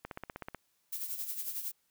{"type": "click train", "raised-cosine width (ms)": 0.5, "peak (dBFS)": -25, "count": 9, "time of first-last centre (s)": [0.05, 0.547], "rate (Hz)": 16.1}
{"type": "noise with tremolo", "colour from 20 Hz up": "violet", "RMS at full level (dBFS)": -36, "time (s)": [0.92, 1.72], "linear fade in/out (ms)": 10, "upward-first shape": "sine", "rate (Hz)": 11, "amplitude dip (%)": 60}
{"effects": ["white hiss -75 dBFS RMS until 1.9 s"]}